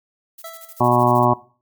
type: noise with tremolo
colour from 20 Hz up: violet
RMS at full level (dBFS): -38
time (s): 0.38-1.25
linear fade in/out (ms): 5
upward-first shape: square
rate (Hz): 13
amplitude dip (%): 80
type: tone with exponential decay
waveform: 25% pulse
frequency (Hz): 659.3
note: E5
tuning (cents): 0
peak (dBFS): -27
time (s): 0.44-1.04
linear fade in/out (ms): 5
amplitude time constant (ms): 130
type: harmonic tone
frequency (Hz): 121.9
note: B2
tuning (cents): -22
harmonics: 1 / 2 / 3 / 5 / 6 / 7 / 8 / 9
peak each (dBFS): -21 / -21 / -21 / -21 / -21 / -21 / -21 / -21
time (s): 0.8-1.34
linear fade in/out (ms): 10
effects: noise-tail reverb RT60 0.4 s tail -19 dB re dry + MP3 96 kbps